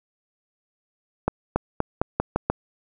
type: accelerating click train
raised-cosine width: 1 ms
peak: -6 dBFS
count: 7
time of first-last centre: 1.28-2.5 s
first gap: 280 ms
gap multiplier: 0.87
effects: none